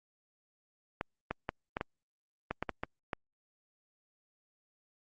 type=clicks; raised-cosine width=0.5 ms; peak=-18 dBFS; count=10; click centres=1.011 / 1.31 / 1.491 / 1.769 / 1.811 / 2.51 / 2.626 / 2.693 / 2.835 / 3.132 s; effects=Opus 48 kbps